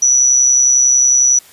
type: tone with amplitude modulation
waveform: sine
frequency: 5900 Hz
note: F#8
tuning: 6 cents flat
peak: -5 dBFS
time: 0.02-1.39 s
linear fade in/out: 5 ms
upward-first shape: sine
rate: 131 Hz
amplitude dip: 60%
effects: white hiss -43 dBFS RMS until 1.52 s + resampled to 32000 Hz